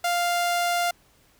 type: tone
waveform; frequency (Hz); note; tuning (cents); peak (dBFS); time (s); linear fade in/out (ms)
sawtooth; 698.5; F5; 0; -18; 0.04-0.91; 5
effects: pink hiss -60 dBFS RMS until 1.39 s